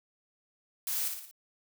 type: noise with echo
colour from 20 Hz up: blue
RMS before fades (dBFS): -33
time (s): 0.87-1.08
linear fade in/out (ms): 2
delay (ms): 58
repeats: 4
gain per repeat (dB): -5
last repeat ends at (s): 1.312
effects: none